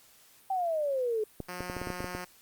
sine exponential sweep, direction down, 783 to 420 Hz, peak -27 dBFS, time 0.5-1.24 s, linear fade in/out 5 ms
clicks, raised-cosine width 2 ms, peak -22 dBFS, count 10, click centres 1.403 / 1.606 / 1.699 / 1.767 / 1.816 / 1.872 / 1.903 / 2.005 / 2.044 / 2.15 s
5% pulse tone, 179.8 Hz, F#3, 49 cents flat, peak -26 dBFS, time 1.48-2.25 s, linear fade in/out 10 ms
effects white hiss -59 dBFS RMS until 2.41 s + Opus 48 kbps

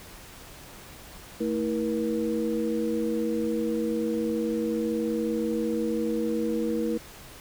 sine tone cluster, 223 / 323.3 / 476.2 Hz, A3 / E4 / A#4, +23 / -34 / +37 cents, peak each -29 dBFS, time 1.4-6.98 s, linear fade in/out 10 ms, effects pink hiss -46 dBFS RMS until 7.4 s

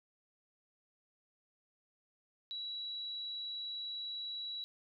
sine tone, 3910 Hz, B7, 18 cents flat, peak -39 dBFS, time 2.51-4.64 s, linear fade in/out 0 ms, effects none

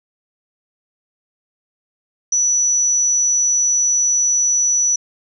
sine tone, 5920 Hz, F#8, in tune, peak -13 dBFS, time 2.32-4.96 s, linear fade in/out 5 ms, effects none

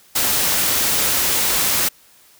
white noise, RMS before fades -18 dBFS, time 0.15-1.89 s, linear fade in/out 10 ms, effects white hiss -51 dBFS RMS until 2.39 s

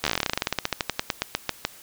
slowing click train, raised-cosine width 0.2 ms, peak -5 dBFS, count 29, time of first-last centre 0.04-1.651 s, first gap 12 ms, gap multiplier 1.1, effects white hiss -48 dBFS RMS until 1.82 s

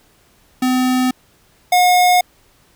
square tone pair in turn, 254.7 / 721.7 Hz, C4 / F#5, -46 / -43 cents, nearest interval octave + tritone, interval 1803 cents, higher second, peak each -14 / -10 dBFS, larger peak second, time 0.62-1.11 / 1.72-2.21 s, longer neither, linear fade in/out 5 ms, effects pink hiss -54 dBFS RMS until 2.75 s

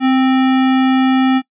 sine tone with sample-and-hold, 260.9 Hz, C4, 5 cents flat, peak -9 dBFS, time 0-1.42 s, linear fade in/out 50 ms, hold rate 1050 Hz, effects noise-tail reverb RT60 0.1 s tail -22 dB re dry + resampled to 8000 Hz

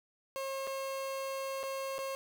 30% pulse tone with dropouts, 539 Hz, C#5, 49 cents flat, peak -33 dBFS, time 0.36-2.15 s, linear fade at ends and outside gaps 0 ms, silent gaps 0.67-0.674 / 1.631-1.636 / 1.982-1.989 s, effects none

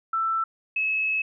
sine tone pair in turn, 1330 / 2584 Hz, E6 / E7, +15 / -35 cents, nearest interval major seventh, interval 1150 cents, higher second, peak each -22 dBFS, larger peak neither, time 0.13-0.44 / 0.76-1.22 s, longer second, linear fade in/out 5 ms, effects none

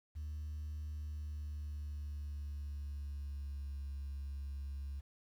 sine tone with pitch glide, 75.7 to 69.42 Hz, D#2 to C#2, -47 to +3 cents, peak -38 dBFS, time 0.15-5.01 s, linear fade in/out 20 ms, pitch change -150 cents, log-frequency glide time 0.9-3.9 s, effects tanh soft clip ceiling -38 dBFS + 11-bit

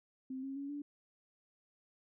sine tone with pitch steps, 261.6 / 270.5 / 279.7 / 289.3 Hz, C4 / C#4 / C#4 / D4, 0 / -42 / +16 / -26 cents, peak -39 dBFS, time 0.3-0.82 s, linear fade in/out 5 ms, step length 130 ms, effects none

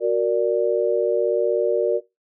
sine chord, Gb augmented, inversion none, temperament equal, 370 / 466.2 / 587.3 Hz, Gb4 / Bb4 / D5, 0 / 0 / 0 cents, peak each -22 / -20 / -22 dBFS, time 0-2.01 s, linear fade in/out 50 ms, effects noise-tail reverb RT60 0.2 s tail -20 dB re dry

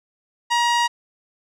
sawtooth tone with low-pass filter, 950 Hz, A#5, 33 cents sharp, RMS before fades -19 dBFS, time 0.5-0.88 s, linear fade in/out 20 ms, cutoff 6200 Hz, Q 0.82, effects none

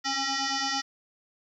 sine tone with frequency modulation, 1905 Hz, A#6, 37 cents sharp, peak -26 dBFS, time 0.04-0.82 s, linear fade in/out 20 ms, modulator 543 Hz, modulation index 7.1, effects 11-bit

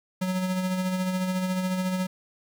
square tone with tremolo, 185 Hz, F#3, in tune, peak -24 dBFS, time 0.21-2.07 s, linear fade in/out 10 ms, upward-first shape sine, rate 14 Hz, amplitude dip 40%, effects 10-bit

